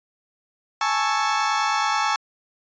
35% pulse chord, A major seventh, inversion third, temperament equal, 830.6 / 880 / 1108.7 / 1318.5 Hz, G#5 / A5 / C#6 / E6, 0 / 0 / 0 / 0 cents, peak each -24 dBFS, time 0.81-2.16 s, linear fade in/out 2 ms, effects resampled to 16000 Hz

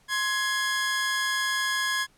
sawtooth tone pair together, 1053 / 1672.9 Hz, C6 / G#6, +11 / +12 cents, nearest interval minor sixth, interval 801 cents, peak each -27 / -22 dBFS, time 0.08-2.07 s, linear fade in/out 50 ms, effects pink hiss -62 dBFS RMS until 2.17 s + low-pass 11000 Hz 12 dB/octave

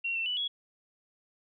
sine tone with pitch steps, 2739 / 2690 / 2968 / 3348 Hz, F7 / E7 / F#7 / G#7, -34 / +34 / +5 / +13 cents, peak -29 dBFS, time 0.04-0.48 s, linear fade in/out 10 ms, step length 110 ms, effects none

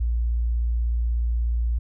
sine tone, 58.27 Hz, A#1, in tune, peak -20 dBFS, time 0-1.79 s, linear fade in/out 10 ms, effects none

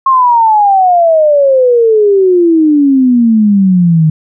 sine exponential sweep, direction down, 1082 to 153.8 Hz, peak -4 dBFS, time 0.06-4.1 s, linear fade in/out 5 ms, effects none

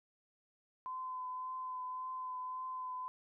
sine tone with vibrato, 1020 Hz, C6, 44 cents flat, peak -39 dBFS, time 0.86-3.08 s, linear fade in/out 0 ms, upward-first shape triangle, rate 1.8 Hz, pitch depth 18 cents each way, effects none

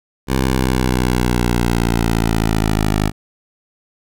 10% pulse linear sweep, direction down, 66 to 51.4 Hz, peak -6 dBFS, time 0.27-3.12 s, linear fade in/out 50 ms, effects none

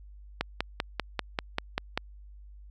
click train, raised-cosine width 0.3 ms, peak -11 dBFS, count 9, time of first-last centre 0.41-1.976 s, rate 5.11 Hz, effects added 50 Hz sine -46 dBFS peak until 2.7 s

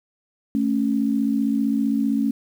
sine tone pair together, 220 / 275.4 Hz, A3 / C#4, 0 / -11 cents, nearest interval major third, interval 389 cents, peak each -21 dBFS, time 0.55-2.31 s, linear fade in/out 0 ms, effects 8-bit

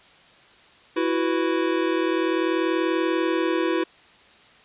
square chord, E suspended second, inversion none, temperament equal, 329.6 / 370 / 493.9 Hz, E4 / F#4 / B4, 0 / 0 / 0 cents, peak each -24 / -26 / -29 dBFS, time 0.96-3.84 s, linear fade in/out 10 ms, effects white hiss -52 dBFS RMS until 4.64 s + resampled to 8000 Hz

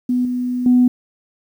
sine tone with level steps, 248.4 Hz, B3, 10 cents sharp, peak -14 / -18 / -8 dBFS, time 0.09-0.88 s, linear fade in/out 5 ms, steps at 0.25 / 0.66 s, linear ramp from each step 2 ms, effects tanh soft clip ceiling -4 dBFS + 8-bit

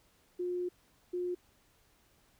sine tone bursts at uneven times, 357.2 Hz, F4, 39 cents sharp, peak -32 dBFS, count 2, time 0.39-0.69 / 1.13-1.35 s, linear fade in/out 10 ms, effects pink hiss -68 dBFS RMS until 2.39 s

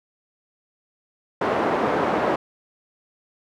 pink band-pass noise, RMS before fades -22 dBFS, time 1.41-2.36 s, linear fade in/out 5 ms, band 320 to 1100 Hz, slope 12 dB/octave, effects none

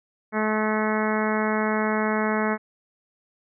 harmonic tone with a mistuned harmonic, 215.5 Hz, A3, 36 cents flat, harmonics 1 / 2 / 3 / 4 / 5 / 6 / 7 / 8 / 9 / 10, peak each -25 / -28 / -30 / -31 / -32 / -33 / -33 / -34 / -35 / -35 dBFS, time 0.32-2.58 s, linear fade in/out 50 ms, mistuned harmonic 10, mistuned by +18 cents, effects none

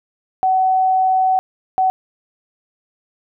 sine tone bursts at uneven times, 753 Hz, F#5, 30 cents sharp, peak -12 dBFS, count 2, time 0.43-1.39 / 1.78-1.9 s, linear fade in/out 0 ms, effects none

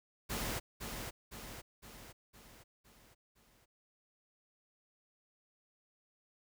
pink noise with echo, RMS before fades -38 dBFS, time 0.29-0.6 s, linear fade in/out 20 ms, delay 510 ms, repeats 6, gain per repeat -5 dB, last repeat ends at 3.66 s, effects none

